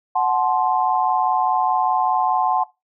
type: chord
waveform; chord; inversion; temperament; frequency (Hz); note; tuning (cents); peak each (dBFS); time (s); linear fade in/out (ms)
sine; F# diminished; none; equal with one note detuned; 740 / 864.9 / 1046.5; F#5 / A5 / C6; 0 / -30 / 0; -19 / -21 / -22; 0.15-2.64; 10
effects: noise-tail reverb RT60 0.2 s tail -18 dB re dry